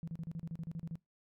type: tone bursts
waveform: sine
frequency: 164.81 Hz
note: E3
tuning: in tune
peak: -37 dBFS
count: 12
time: 0.03-0.955 s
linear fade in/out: 0 ms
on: 45 ms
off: 35 ms
effects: noise-tail reverb RT60 0.2 s tail -23 dB re dry + tanh soft clip ceiling -33 dBFS